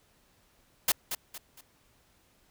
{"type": "noise with echo", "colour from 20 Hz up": "white", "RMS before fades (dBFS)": -24, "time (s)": [0.88, 0.92], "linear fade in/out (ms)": 5, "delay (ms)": 230, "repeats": 3, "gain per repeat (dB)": -9, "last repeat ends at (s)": 1.61, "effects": ["pink hiss -66 dBFS RMS until 2.5 s"]}